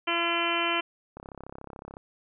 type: harmonic tone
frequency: 340 Hz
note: F4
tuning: 46 cents flat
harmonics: 1 / 2 / 3 / 4 / 5 / 6 / 7 / 8 / 9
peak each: -33 / -34 / -32 / -33 / -37 / -37 / -32 / -33 / -32 dBFS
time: 0.07-0.81 s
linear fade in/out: 10 ms
type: click train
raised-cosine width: 1 ms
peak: -27 dBFS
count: 28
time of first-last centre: 1.17-1.969 s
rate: 33.8 Hz
effects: none